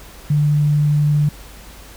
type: tone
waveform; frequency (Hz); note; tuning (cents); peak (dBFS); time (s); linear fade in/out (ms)
sine; 148; D3; +14; -12; 0.3-1.29; 5
effects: added 50 Hz sine -40 dBFS peak until 1.96 s + pink hiss -41 dBFS RMS until 1.96 s